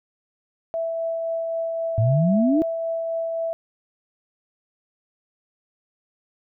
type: tone with tremolo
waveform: sine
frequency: 660 Hz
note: E5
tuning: 2 cents sharp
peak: -22 dBFS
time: 0.74-3.53 s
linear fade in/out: 0 ms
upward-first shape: triangle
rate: 3.8 Hz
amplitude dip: 25%
type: exponential sweep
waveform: sine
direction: up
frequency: 105.8 to 329.6 Hz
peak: -16 dBFS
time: 1.98-2.62 s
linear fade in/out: 0 ms
effects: none